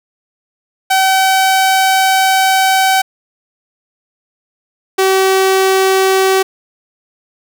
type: tone pair in turn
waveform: sawtooth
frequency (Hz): 764 / 382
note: G5 / G4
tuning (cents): -45 / -45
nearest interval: octave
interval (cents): 1200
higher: first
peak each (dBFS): -5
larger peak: neither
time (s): 0.9-3.02 / 4.98-6.43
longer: first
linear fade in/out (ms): 10
effects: none